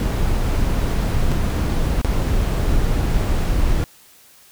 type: noise with dropouts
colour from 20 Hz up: brown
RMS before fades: -18 dBFS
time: 0-3.84 s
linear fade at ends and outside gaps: 0 ms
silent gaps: 1.317-1.321 / 2.016-2.047 s
effects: white hiss -49 dBFS RMS until 4.51 s